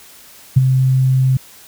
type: tone with ADSR envelope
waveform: sine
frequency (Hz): 130.81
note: C3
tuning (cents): 0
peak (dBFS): -3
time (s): 0.56-1.37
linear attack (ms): 12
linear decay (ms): 23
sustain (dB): -7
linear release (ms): 4
effects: white hiss -42 dBFS RMS until 1.67 s